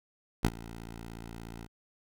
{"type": "tone with ADSR envelope", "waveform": "10% pulse", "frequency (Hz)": 56.8, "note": "A#1", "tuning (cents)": -44, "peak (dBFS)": -13, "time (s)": [0.43, 1.68], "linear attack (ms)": 19, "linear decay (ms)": 50, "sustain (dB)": -21, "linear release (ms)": 42, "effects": []}